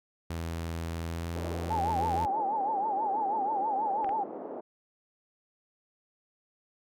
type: tone with pitch glide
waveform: sawtooth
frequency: 83 to 84.7 Hz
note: E2 to E2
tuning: +12 to +48 cents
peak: -29 dBFS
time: 0.3-2.26 s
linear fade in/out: 5 ms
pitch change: +36 cents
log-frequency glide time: 1.08-1.35 s
type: band-pass noise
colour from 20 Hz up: white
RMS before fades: -40 dBFS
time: 1.35-4.61 s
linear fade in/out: 10 ms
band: 260 to 690 Hz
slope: 24 dB/octave
type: tone with vibrato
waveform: sine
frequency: 830.6 Hz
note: G#5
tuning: in tune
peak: -27 dBFS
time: 1.7-4.24 s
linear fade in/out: 10 ms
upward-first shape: triangle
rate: 6.2 Hz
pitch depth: 160 cents each way
type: clicks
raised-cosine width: 0.5 ms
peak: -25 dBFS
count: 2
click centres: 4.045 / 4.092 s
effects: none